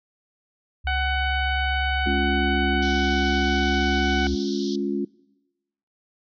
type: tone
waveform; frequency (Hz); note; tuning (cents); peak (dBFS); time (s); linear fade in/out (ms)
sine; 69.3; C#2; 0; -25; 0.84-4.36; 20
type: harmonic tone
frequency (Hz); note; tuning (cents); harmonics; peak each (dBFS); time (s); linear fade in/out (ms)
748; F#5; +19; 1 / 2 / 3 / 4 / 5 / 6; -27 / -26 / -31 / -32 / -41 / -46; 0.87-4.27; 2
type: chord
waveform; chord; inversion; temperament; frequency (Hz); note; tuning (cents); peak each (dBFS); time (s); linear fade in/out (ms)
sine; Db major; second; equal with one note detuned; 207.7 / 277.2 / 352.3; Ab3 / Db4 / F4; 0 / 0 / +15; -27 / -27 / -27; 2.06-5.05; 5
type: band-pass noise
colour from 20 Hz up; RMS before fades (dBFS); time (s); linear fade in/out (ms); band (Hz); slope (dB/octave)
white; -38; 2.82-4.76; 5; 3200 to 5800; 96
effects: noise-tail reverb RT60 1.0 s tail -23 dB re dry